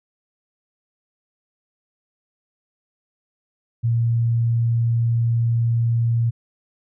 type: tone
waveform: sine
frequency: 116.54 Hz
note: A#2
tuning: in tune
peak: -16 dBFS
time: 3.83-6.31 s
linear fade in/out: 20 ms
effects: none